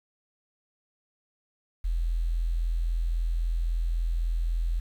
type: tone with quantisation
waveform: sine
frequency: 41.86 Hz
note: E1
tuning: 27 cents sharp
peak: -24 dBFS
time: 1.84-4.8 s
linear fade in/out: 10 ms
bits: 9
effects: none